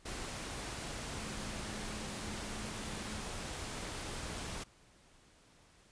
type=tone in noise; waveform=sine; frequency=212.6 Hz; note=G#3; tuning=41 cents sharp; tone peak=-48 dBFS; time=1.19-3.21 s; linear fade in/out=10 ms; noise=pink; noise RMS=-42 dBFS; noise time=0.05-4.64 s; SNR=-9 dB; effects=pink hiss -64 dBFS RMS until 5.91 s + resampled to 22050 Hz